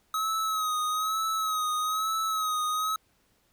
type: tone with vibrato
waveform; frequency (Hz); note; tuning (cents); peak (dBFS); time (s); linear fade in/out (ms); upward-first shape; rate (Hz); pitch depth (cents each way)
square; 1274; D#6; +41; -27; 0.14-2.96; 2; sine; 1.1; 45
effects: pink hiss -68 dBFS RMS until 3.52 s